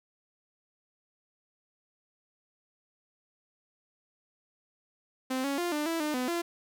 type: tone with pitch steps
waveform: sawtooth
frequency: 259.5 / 278.6 / 349.2 / 298.4 / 330.4 / 301.8 / 252 / 342.3 Hz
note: C4 / C#4 / F4 / D4 / E4 / D4 / B3 / F4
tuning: -14 / +9 / 0 / +28 / +4 / +47 / +35 / -35 cents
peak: -25 dBFS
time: 5.3-6.42 s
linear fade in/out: 10 ms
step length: 140 ms
effects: none